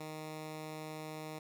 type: tone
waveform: 10% pulse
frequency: 155.56 Hz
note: D#3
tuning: in tune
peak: -34 dBFS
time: 0-1.39 s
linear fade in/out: 5 ms
effects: none